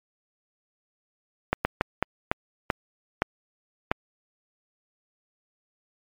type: slowing click train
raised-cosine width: 0.5 ms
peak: -6 dBFS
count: 8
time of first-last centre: 1.53-3.915 s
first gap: 120 ms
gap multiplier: 1.34
effects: MP3 96 kbps